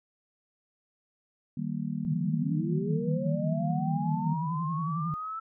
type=chord; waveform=sine; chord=Eb major; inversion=none; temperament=just; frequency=155.56 / 194.45 / 233.3 Hz; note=Eb3 / G3 / Bb3; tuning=0 / -14 / +2 cents; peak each=-34 dBFS; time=1.57-4.34 s; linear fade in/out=5 ms
type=tone with vibrato; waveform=sine; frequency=160.5 Hz; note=E3; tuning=46 cents flat; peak=-29 dBFS; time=2.05-5.14 s; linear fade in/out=0 ms; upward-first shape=sine; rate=11 Hz; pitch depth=120 cents each way
type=linear sweep; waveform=sine; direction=up; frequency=135.1 to 1325 Hz; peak=-33 dBFS; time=2.11-5.4 s; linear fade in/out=10 ms
effects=none